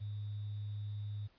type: tone with sample-and-hold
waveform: sine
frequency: 103.7 Hz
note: G#2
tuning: 2 cents flat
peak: -38 dBFS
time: 0-1.28 s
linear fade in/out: 20 ms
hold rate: 3675 Hz
effects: pink hiss -69 dBFS RMS until 1.38 s + resampled to 11025 Hz